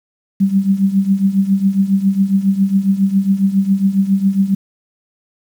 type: tone with tremolo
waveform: sine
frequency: 195 Hz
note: G3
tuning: 9 cents flat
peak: -7 dBFS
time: 0.4-4.55 s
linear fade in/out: 10 ms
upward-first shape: triangle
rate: 7.3 Hz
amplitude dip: 85%
effects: 7-bit